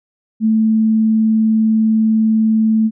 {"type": "tone with vibrato", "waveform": "sine", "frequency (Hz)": 220, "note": "A3", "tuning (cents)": 0, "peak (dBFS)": -10, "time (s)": [0.4, 2.91], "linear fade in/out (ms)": 50, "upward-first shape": "triangle", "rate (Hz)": 20, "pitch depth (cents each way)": 15, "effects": []}